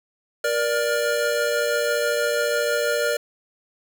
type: tone cluster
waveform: square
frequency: 473.7 / 588 / 1415 Hz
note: A#4 / D5 / F6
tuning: +28 / +2 / +22 cents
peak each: -25 / -24 / -28 dBFS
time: 0.44-3.17 s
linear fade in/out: 5 ms
effects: 8-bit